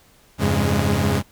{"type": "tone cluster", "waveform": "sawtooth", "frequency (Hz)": [85.7, 100.2, 136.4, 207], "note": ["F2", "G2", "C#3", "G#3"], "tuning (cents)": [-32, 38, -28, -5], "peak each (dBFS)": -19, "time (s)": [0.38, 1.23], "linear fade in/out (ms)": 50, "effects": ["pink hiss -54 dBFS RMS until 1.31 s"]}